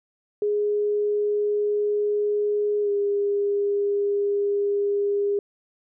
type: tone with pitch glide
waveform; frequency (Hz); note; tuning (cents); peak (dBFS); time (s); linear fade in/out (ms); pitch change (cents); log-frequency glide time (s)
sine; 415.3 to 405.3; G#4 to G#4; 0 to -42; -20; 0.42-5.39; 2; -42; 2.82-2.9
effects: none